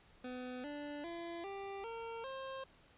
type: tone with pitch steps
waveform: 25% pulse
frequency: 251.3 / 292 / 339.3 / 394.3 / 458.2 / 532.5 Hz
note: B3 / D4 / F4 / G4 / A#4 / C5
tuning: +30 / -10 / -50 / +10 / -30 / +30 cents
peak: -39 dBFS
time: 0.24-2.64 s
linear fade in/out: 5 ms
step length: 400 ms
effects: pink hiss -65 dBFS RMS until 2.97 s + resampled to 8000 Hz